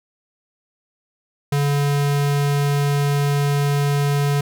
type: tone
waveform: square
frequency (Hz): 143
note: D3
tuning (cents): -46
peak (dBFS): -17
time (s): 1.52-4.41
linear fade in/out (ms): 5
effects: none